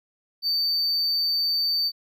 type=tone; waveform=triangle; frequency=4582 Hz; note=D8; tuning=44 cents flat; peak=-20 dBFS; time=0.42-1.92 s; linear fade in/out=50 ms; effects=none